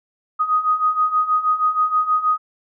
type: beating tone pair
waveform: sine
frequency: 1244.5 / 1250.8 Hz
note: D#6 / D#6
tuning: 0 / +9 cents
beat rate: 6.3 Hz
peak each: -21 / -17 dBFS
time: 0.39-2.38 s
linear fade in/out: 20 ms
effects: none